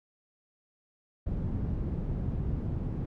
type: low-pass noise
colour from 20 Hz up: white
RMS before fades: -32 dBFS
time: 1.26-3.06 s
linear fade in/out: 10 ms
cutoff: 140 Hz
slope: 12 dB/octave
effects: none